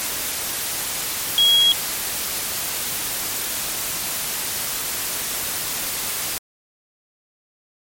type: tone in noise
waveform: sine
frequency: 3300 Hz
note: G#7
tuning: 12 cents flat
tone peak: -12 dBFS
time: 1.38-1.72 s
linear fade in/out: 0 ms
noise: white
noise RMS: -25 dBFS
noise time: 0-6.38 s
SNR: +10 dB
effects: MP3 64 kbps